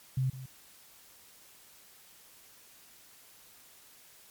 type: tone with echo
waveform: sine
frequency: 130.81 Hz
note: C3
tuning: in tune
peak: -26 dBFS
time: 0.17-0.3 s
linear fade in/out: 5 ms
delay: 160 ms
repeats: 1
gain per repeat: -14 dB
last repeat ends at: 0.46 s
effects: white hiss -57 dBFS RMS until 4.3 s + MP3 96 kbps